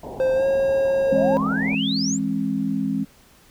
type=low-pass noise; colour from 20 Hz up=white; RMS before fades=-35 dBFS; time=0.03-1.75 s; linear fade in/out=5 ms; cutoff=950 Hz; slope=96 dB/octave
type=tone with pitch glide; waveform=triangle; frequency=523.3 to 541.4 Hz; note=C5 to C#5; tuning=0 to -41 cents; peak=-15 dBFS; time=0.2-1.37 s; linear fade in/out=0 ms; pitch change=+59 cents; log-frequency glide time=0.34-0.45 s
type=exponential sweep; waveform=sine; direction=up; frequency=440 to 7740 Hz; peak=-24 dBFS; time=1.06-2.19 s; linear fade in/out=50 ms
type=chord; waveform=sine; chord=E augmented; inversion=none; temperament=equal with one note detuned; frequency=164.81 / 207.7 / 267.6 Hz; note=E3 / G#3 / B#3; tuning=0 / 0 / +39 cents; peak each=-29 / -24 / -24 dBFS; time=1.11-3.05 s; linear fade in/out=20 ms
effects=pink hiss -53 dBFS RMS until 3.5 s